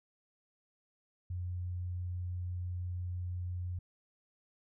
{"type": "tone", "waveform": "sine", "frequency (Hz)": 89.4, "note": "F2", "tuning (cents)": 41, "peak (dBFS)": -35, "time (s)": [1.3, 3.79], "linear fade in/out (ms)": 5, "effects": []}